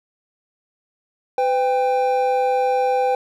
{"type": "tone pair together", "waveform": "triangle", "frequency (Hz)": [505.4, 794], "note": ["B4", "G5"], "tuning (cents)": [40, 22], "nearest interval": "minor sixth", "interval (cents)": 782, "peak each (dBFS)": -17, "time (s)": [1.38, 3.15], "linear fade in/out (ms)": 2, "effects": []}